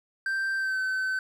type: tone with pitch glide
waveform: triangle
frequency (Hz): 1568 to 1527.8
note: G6 to G6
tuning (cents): 0 to -45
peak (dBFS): -24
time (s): 0.26-1.19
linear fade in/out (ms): 2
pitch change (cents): -45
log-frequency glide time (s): 0.56-0.79
effects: none